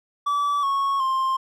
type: tone with pitch steps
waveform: triangle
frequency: 1152 / 1102.5 / 1055.2 Hz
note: D6 / C#6 / C6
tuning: -34 / -10 / +14 cents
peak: -18 dBFS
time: 0.26-1.37 s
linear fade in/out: 10 ms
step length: 370 ms
effects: none